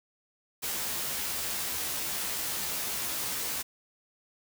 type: noise with comb filter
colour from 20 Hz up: white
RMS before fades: -33 dBFS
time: 0.62-3.63 s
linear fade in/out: 20 ms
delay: 15 ms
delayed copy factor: +0.7
effects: none